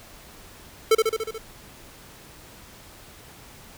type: tone with echo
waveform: square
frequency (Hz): 443.2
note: A4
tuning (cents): +13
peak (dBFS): -14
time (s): 0.91-0.95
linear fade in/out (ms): 5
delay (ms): 72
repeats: 6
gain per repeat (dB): -3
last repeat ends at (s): 1.382
effects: pink hiss -47 dBFS RMS until 3.77 s